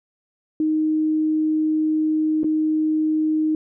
sine tone with dropouts, 311.1 Hz, D#4, in tune, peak -17 dBFS, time 0.6-3.55 s, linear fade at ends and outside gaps 2 ms, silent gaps 2.433-2.443 s, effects none

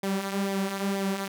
sawtooth tone with flanger, 196 Hz, G3, in tune, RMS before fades -29 dBFS, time 0.03-1.28 s, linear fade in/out 5 ms, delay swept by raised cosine 0.71 to 5.51 ms, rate 2.1 Hz, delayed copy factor -0.55, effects none

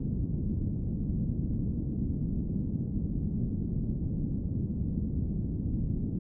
white low-pass noise, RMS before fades -31 dBFS, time 0-6.19 s, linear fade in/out 5 ms, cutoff 230 Hz, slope 24 dB/octave, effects none

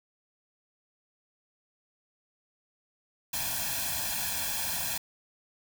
white noise with comb filter, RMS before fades -32 dBFS, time 3.33-4.98 s, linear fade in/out 5 ms, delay 1.2 ms, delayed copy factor +1, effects none

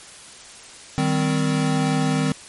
square chord, C minor, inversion first, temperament equal with one note detuned, 155.56 / 196 / 258.9 Hz, Eb3 / G3 / C4, 0 / 0 / -18 cents, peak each -22 / -27 / -23 dBFS, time 0.98-2.32 s, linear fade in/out 0 ms, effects white hiss -42 dBFS RMS until 2.48 s + MP3 48 kbps

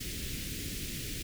pink band-stop noise, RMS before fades -38 dBFS, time 0-1.23 s, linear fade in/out 10 ms, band 370 to 2100 Hz, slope 24 dB/octave, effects none

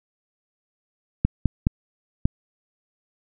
clicks, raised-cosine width 5 ms, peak -5 dBFS, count 4, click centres 1.25 / 1.457 / 1.669 / 2.255 s, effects none

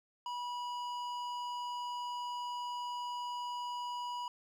sine tone with hard clipping, 975 Hz, B5, 23 cents flat, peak -39 dBFS, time 0.26-4.28 s, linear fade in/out 2 ms, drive 11 dB, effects none

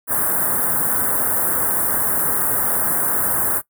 white band-stop noise, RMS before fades -19 dBFS, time 0.07-3.62 s, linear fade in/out 50 ms, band 1700 to 9000 Hz, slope 48 dB/octave, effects noise-tail reverb RT60 0.1 s tail -19 dB re dry + high-pass 80 Hz 12 dB/octave

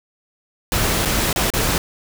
pink noise with dropouts, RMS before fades -19 dBFS, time 0.72-1.78 s, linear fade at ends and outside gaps 1 ms, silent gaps 1.051-1.056 / 1.329-1.36 / 1.503-1.537 s, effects none

